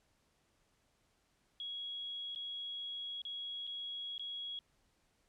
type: tone with dropouts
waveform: sine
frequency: 3322 Hz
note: G#7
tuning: in tune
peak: -40 dBFS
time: 1.6-4.59 s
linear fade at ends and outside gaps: 1 ms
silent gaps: 2.349-2.359 / 3.218-3.251 / 3.669-3.674 / 4.18-4.195 s
effects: pink hiss -75 dBFS RMS until 5.28 s + low-pass 10000 Hz 12 dB/octave